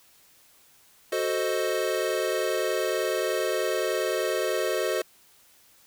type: chord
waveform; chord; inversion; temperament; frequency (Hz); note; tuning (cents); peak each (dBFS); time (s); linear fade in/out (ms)
square; F# diminished seventh; none; equal; 370 / 440 / 523.3 / 622.3; F#4 / A4 / C5 / Eb5; 0 / 0 / 0 / 0; -31; 1.12-5.02; 5
effects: white hiss -58 dBFS RMS until 5.86 s